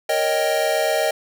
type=chord; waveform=square; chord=Eb dominant seventh; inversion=second; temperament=equal; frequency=466.2 / 554.4 / 622.3 / 784 Hz; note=Bb4 / Db5 / Eb5 / G5; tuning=0 / 0 / 0 / 0 cents; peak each=-27 / -26 / -21 / -26 dBFS; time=0.09-1.11 s; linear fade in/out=5 ms; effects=none